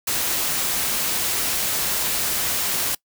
white noise, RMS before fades -23 dBFS, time 0.07-2.95 s, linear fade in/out 5 ms, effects noise-tail reverb RT60 0.1 s tail -23 dB re dry

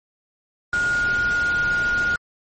sine tone in noise, 1430 Hz, F6, 41 cents sharp, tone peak -18 dBFS, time 0.73-2.16 s, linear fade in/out 2 ms, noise pink, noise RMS -32 dBFS, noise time 0.73-2.16 s, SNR +11 dB, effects MP3 32 kbps

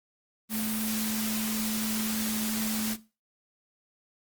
sine tone in noise, 218.3 Hz, A3, 13 cents flat, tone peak -30 dBFS, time 0.49-2.97 s, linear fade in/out 50 ms, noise white, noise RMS -33 dBFS, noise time 0.49-2.97 s, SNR 0 dB, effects noise-tail reverb RT60 0.3 s tail -17 dB re dry + Opus 32 kbps

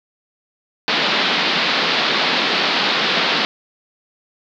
white band-pass noise, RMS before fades -18 dBFS, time 0.88-3.45 s, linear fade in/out 0 ms, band 160 to 4500 Hz, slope 48 dB/octave, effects none

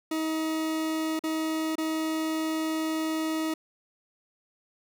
40% pulse tone with dropouts, 317.2 Hz, D#4, 33 cents sharp, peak -26 dBFS, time 0.11-3.54 s, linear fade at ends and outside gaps 5 ms, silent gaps 1.193-1.237 / 1.755-1.781 s, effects none

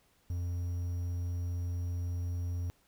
triangle tone with quantisation, 87.6 Hz, F2, 6 cents sharp, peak -30 dBFS, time 0.3-2.7 s, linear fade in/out 0 ms, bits 10, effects pink hiss -69 dBFS RMS until 2.87 s

